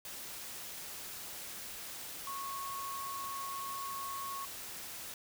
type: tone in noise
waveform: sine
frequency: 1100 Hz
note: C#6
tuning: 14 cents flat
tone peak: -39 dBFS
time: 2.27-4.45 s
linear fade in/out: 2 ms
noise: white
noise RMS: -45 dBFS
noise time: 0.05-5.14 s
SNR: +3 dB
effects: none